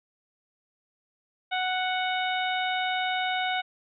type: harmonic tone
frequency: 740 Hz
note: F#5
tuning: in tune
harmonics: 1 / 2 / 3 / 4 / 5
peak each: -28 / -32 / -33 / -36 / -35 dBFS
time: 1.51-3.62 s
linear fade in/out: 20 ms
effects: none